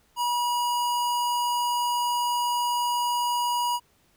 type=tone; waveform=square; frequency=966 Hz; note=B5; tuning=39 cents flat; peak=-24 dBFS; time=0.16-3.8 s; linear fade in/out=50 ms; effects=pink hiss -64 dBFS RMS until 4.16 s